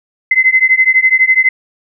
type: beating tone pair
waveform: sine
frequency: 2046 / 2058 Hz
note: C7 / C7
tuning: -39 / -29 cents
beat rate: 12 Hz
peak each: -10 dBFS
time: 0.31-1.49 s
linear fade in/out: 5 ms
effects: none